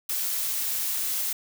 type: noise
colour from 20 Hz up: blue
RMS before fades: -28 dBFS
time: 0.09-1.33 s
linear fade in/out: 5 ms
effects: none